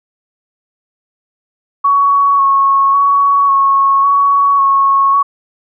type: tone with vibrato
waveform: sine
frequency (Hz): 1110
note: C#6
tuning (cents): +2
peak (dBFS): -7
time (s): 1.84-5.23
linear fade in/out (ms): 10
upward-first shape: square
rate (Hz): 0.91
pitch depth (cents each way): 17
effects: none